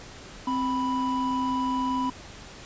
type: tone pair together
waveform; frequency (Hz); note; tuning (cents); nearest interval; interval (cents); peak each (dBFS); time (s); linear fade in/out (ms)
triangle; 261.6 / 987.8; C4 / B5; 0 / 0; octave + major seventh; 2300; -25; 0.47-2.1; 5
effects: pink hiss -44 dBFS RMS until 2.65 s + resampled to 16000 Hz